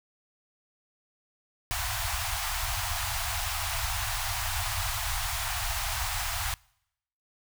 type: band-stop noise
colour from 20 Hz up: pink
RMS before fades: -31 dBFS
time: 1.71-6.54 s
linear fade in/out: 0 ms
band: 110 to 670 Hz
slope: 96 dB/octave
effects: noise-tail reverb RT60 0.8 s tail -26 dB re dry